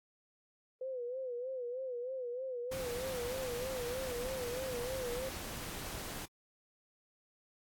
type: tone with vibrato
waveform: sine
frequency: 503 Hz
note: B4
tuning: 32 cents sharp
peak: -37 dBFS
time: 0.81-5.29 s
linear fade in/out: 5 ms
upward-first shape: sine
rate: 3.2 Hz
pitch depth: 88 cents each way
type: noise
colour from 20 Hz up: pink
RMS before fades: -43 dBFS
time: 2.71-6.26 s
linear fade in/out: 10 ms
effects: AAC 64 kbps

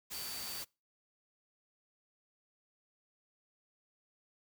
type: tone in noise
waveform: sine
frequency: 4582 Hz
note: D8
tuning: 44 cents flat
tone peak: -45 dBFS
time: 0.13-0.63 s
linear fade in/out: 20 ms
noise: white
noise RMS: -43 dBFS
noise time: 0.1-0.65 s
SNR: -5 dB
effects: noise-tail reverb RT60 0.3 s tail -26 dB re dry

